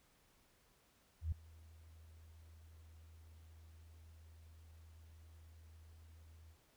sine tone with ADSR envelope, 80.4 Hz, E2, 43 cents flat, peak -33 dBFS, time 1.21-6.58 s, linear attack 110 ms, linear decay 5 ms, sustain -24 dB, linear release 73 ms, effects pink hiss -72 dBFS RMS until 6.76 s

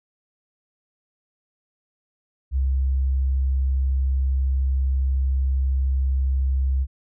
sine tone, 66.4 Hz, C2, 26 cents sharp, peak -18 dBFS, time 2.51-6.87 s, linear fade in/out 50 ms, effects none

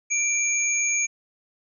sine tone pair together, 2349 / 6644 Hz, D7 / G#8, 0 / 0 cents, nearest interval octave + tritone, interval 1800 cents, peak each -24 / -23 dBFS, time 0.1-1.07 s, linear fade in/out 20 ms, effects none

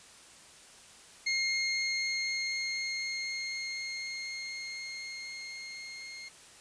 25% pulse tone with level ramp, 2138 Hz, C7, 37 cents sharp, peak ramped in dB -24 to -39 dBFS, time 1.26-6.29 s, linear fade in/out 10 ms, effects white hiss -54 dBFS RMS until 6.6 s + resampled to 22050 Hz

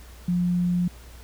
sine tone, 177.1 Hz, F3, 24 cents sharp, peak -20 dBFS, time 0.28-0.88 s, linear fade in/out 5 ms, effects added 60 Hz sine -43 dBFS peak until 1.23 s + pink hiss -50 dBFS RMS until 1.23 s

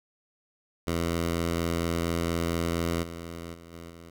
10% pulse tone with level steps, 84.3 Hz, E2, 39 cents sharp, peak -18 / -29 / -38 / -33 / -37 dBFS, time 0.87-4.1 s, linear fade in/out 5 ms, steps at 3.02 / 3.53 / 3.72 / 3.89 s, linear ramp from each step 20 ms, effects none

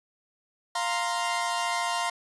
sawtooth chord, F suspended fourth, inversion none, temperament equal, 698.5 / 932.3 / 1046.5 Hz, F5 / Bb5 / C6, 0 / 0 / 0 cents, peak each -27 dBFS, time 0.75-2.1 s, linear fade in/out 5 ms, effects resampled to 24000 Hz

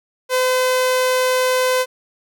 sawtooth tone, 510 Hz, C5, 44 cents flat, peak -11 dBFS, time 0.29-1.86 s, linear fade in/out 50 ms, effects none

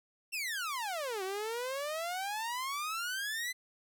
sawtooth exponential two-way sweep, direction down then up, 2775 to 370 to 2039 Hz, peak -31 dBFS, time 0.32-3.53 s, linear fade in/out 20 ms, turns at 1.23 s, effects none

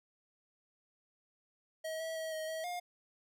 square tone with pitch steps, 637 / 648 / 641 / 630 / 641 / 710 Hz, D#5 / E5 / E5 / D#5 / E5 / F5, +41 / -30 / -49 / +21 / -49 / +28 cents, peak -38 dBFS, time 1.84-2.8 s, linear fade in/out 10 ms, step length 160 ms, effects none

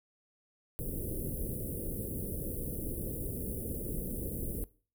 pink band-stop noise, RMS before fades -37 dBFS, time 0.79-4.64 s, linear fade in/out 0 ms, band 520 to 10000 Hz, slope 48 dB/octave, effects noise-tail reverb RT60 0.4 s tail -20 dB re dry

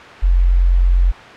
sine tone, 44.42 Hz, F1, 30 cents sharp, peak -9 dBFS, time 0.22-1.12 s, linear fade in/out 20 ms, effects white hiss -34 dBFS RMS until 1.36 s + low-pass 2000 Hz 12 dB/octave

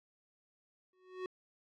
square tone with exponential growth, 370 Hz, F#4, in tune, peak -36 dBFS, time 0.93-1.26 s, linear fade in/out 2 ms, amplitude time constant 71 ms, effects low-pass 3000 Hz 12 dB/octave

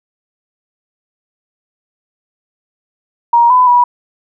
sine tone with pitch steps, 943 / 1003 / 973 Hz, A#5 / B5 / B5, +20 / +26 / -26 cents, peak -5 dBFS, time 3.33-3.84 s, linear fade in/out 5 ms, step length 170 ms, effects none

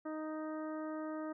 harmonic tone, 311.1 Hz, D#4, in tune, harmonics 1 / 2 / 3 / 4 / 5 / 6, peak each -40 / -44 / -52 / -49 / -56 / -59 dBFS, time 0.05-1.33 s, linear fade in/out 10 ms, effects none

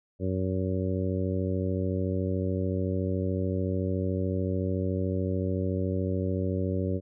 harmonic tone, 93.7 Hz, F#2, 22 cents sharp, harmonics 1 / 2 / 3 / 4 / 5 / 6, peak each -29 / -32 / -34 / -35 / -36 / -37 dBFS, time 0.19-7.01 s, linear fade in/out 50 ms, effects none

